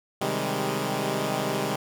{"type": "chord", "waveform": "10% pulse", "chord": "Ab major seventh", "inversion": "first", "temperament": "equal with one note detuned", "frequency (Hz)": [130.81, 155.56, 195.09, 207.7], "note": ["C3", "Eb3", "G3", "Ab3"], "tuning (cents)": [0, 0, -8, 0], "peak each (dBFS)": -23, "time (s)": [0.21, 1.76], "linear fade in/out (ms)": 5, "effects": []}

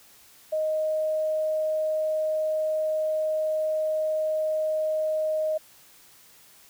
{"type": "tone", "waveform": "sine", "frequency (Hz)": 623, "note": "D#5", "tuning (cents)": 2, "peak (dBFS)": -23, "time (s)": [0.52, 5.58], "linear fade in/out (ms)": 10, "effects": ["white hiss -54 dBFS RMS until 6.69 s"]}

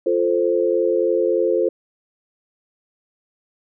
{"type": "chord", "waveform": "sine", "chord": "F major", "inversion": "none", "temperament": "equal", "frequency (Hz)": [349.2, 440, 523.3], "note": ["F4", "A4", "C5"], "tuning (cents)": [0, 0, 0], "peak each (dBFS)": -20, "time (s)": [0.06, 1.69], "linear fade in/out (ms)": 5, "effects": []}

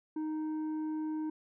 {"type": "tone with tanh clipping", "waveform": "triangle", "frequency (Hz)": 310.7, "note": "D#4", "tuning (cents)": -2, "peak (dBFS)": -34, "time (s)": [0.16, 1.3], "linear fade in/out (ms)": 5, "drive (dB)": 10, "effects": []}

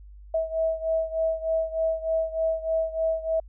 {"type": "beating tone pair", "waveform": "sine", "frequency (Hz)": [646, 649.3], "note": ["E5", "E5"], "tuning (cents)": [-35, -26], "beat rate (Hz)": 3.3, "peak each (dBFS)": [-25, -28], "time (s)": [0.34, 3.4], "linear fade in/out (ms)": 5, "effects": ["added 50 Hz sine -43 dBFS peak until 3.48 s"]}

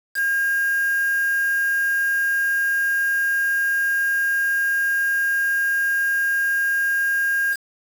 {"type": "tone with quantisation", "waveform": "sine", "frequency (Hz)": 1617, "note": "G#6", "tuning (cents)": -47, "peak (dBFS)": -18, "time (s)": [0.14, 7.57], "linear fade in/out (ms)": 50, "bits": 5, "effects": []}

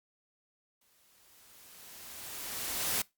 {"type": "noise with exponential growth", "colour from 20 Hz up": "white", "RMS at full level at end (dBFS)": -30, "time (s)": [0.81, 3.02], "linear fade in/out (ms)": 5, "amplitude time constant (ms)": 480, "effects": ["noise-tail reverb RT60 0.2 s tail -22 dB re dry", "Opus 48 kbps"]}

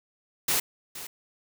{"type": "noise with echo", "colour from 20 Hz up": "white", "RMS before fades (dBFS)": -25, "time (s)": [0.48, 0.6], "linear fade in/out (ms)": 5, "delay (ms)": 470, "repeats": 1, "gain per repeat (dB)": -14, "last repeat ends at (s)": 1.07, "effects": []}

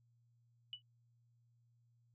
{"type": "tone with exponential decay", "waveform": "sine", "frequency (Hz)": 2960, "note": "F#7", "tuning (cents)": 0, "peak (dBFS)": -39, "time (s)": [0.73, 0.82], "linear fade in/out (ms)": 1, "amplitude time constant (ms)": 19, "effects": ["added 118 Hz sine -70 dBFS peak until 2.14 s"]}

